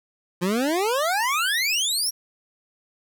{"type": "exponential sweep", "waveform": "25% pulse", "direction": "up", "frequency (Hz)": [169.7, 5770], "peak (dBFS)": -17, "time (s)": [0.41, 2.11], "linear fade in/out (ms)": 20, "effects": ["9-bit"]}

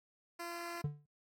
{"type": "tone", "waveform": "10% pulse", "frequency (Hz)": 342.8, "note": "F4", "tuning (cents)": -32, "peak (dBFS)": -33, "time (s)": [0.39, 0.82], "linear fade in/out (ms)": 10}
{"type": "tone with exponential decay", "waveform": "triangle", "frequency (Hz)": 146.83, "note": "D3", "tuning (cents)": 0, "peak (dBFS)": -28, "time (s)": [0.84, 1.06], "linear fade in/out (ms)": 5, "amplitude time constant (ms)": 46}
{"effects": ["noise-tail reverb RT60 0.1 s tail -22 dB re dry", "AAC 64 kbps"]}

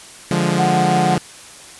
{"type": "chord", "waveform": "sawtooth", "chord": "D diminished", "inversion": "none", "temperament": "equal", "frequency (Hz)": [146.83, 174.61, 207.7], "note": ["D3", "F3", "Ab3"], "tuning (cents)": [0, 0, 0], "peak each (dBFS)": [-17, -14, -18], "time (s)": [0.31, 1.18], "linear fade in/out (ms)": 2}
{"type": "tone", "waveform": "sine", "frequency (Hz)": 740, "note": "F#5", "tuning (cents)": 0, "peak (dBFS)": -16, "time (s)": [0.58, 1.16], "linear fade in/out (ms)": 20}
{"effects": ["white hiss -39 dBFS RMS until 1.79 s", "resampled to 24000 Hz"]}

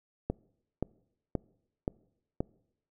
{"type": "click train", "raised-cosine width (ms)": 2, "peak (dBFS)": -16, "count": 5, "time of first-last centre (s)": [0.3, 2.405], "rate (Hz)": 1.9, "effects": ["noise-tail reverb RT60 0.8 s tail -25 dB re dry"]}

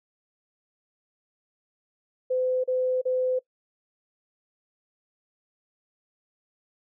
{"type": "tone bursts", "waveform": "sine", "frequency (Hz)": 510, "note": "C5", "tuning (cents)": -44, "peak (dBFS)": -22, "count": 3, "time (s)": [2.3, 3.392], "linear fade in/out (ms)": 10, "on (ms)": 340, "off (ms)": 36, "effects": ["noise-tail reverb RT60 0.1 s tail -22 dB re dry"]}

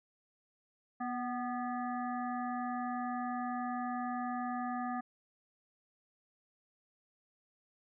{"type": "harmonic tone with a mistuned harmonic", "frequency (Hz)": 244.4, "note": "B3", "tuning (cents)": -18, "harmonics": [1, 3, 5, 7, 8], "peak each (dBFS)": [-38, -38, -42, -48, -56], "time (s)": [1, 5.01], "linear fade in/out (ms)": 10, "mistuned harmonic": 3, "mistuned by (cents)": 35, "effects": []}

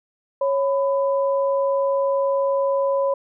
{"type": "tone pair together", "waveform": "sine", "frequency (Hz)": [551, 1000], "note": ["C#5", "B5"], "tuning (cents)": [-11, 21], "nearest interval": "minor seventh", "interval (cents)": 1032, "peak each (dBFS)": [-18, -26], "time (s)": [0.41, 3.14], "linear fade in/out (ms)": 5, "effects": []}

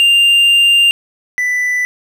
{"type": "tone pair in turn", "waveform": "triangle", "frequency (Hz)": [2794, 1986], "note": ["F7", "B6"], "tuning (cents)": [0, 9], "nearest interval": "tritone", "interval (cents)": 591, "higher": "first", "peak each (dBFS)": [-5, -11], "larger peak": "first", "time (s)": [[0, 0.91], [1.38, 1.85]], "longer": "first", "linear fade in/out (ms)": 0, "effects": []}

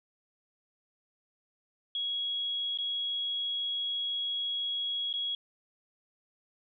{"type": "tone with dropouts", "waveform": "sine", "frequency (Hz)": 3322, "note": "G#7", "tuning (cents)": 0, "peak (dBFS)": -30, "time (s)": [1.95, 5.35], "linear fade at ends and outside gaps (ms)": 2, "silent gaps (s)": [[2.775, 2.786], [5.129, 5.138]], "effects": []}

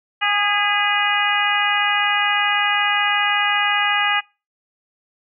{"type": "harmonic tone with a mistuned harmonic", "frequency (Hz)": 411.9, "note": "G#4", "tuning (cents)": -14, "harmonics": [2, 3, 4, 5, 6, 7], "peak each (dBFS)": [-23, -23, -23, -23, -23, -23], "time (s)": [0.21, 4.21], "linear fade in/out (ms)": 20, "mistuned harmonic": 5, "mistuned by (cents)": -42, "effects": ["noise-tail reverb RT60 0.3 s tail -25 dB re dry"]}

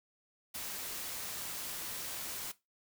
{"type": "noise", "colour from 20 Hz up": "white", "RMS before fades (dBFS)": -41, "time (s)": [0.54, 2.52], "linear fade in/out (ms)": 10, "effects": ["noise-tail reverb RT60 0.2 s tail -17 dB re dry"]}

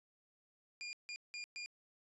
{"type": "tone bursts at uneven times", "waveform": "25% pulse", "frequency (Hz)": 2412, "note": "D7", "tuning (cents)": 46, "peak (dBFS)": -39, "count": 4, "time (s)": [[0.81, 0.93], [1.09, 1.16], [1.34, 1.44], [1.56, 1.66]], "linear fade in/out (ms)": 0, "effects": ["resampled to 24000 Hz"]}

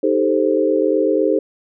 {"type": "chord", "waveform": "sine", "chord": "A half-diminished seventh", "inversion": "second", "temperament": "equal", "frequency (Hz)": [311.1, 392, 440, 523.3], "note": ["Eb4", "G4", "A4", "C5"], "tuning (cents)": [0, 0, 0, 0], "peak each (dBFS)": -19, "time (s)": [0.03, 1.39], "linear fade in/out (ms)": 5, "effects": []}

